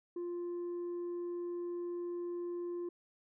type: tone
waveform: sine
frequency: 349.2 Hz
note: F4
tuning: in tune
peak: -34 dBFS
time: 0.16-2.89 s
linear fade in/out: 5 ms
effects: tanh soft clip ceiling -36 dBFS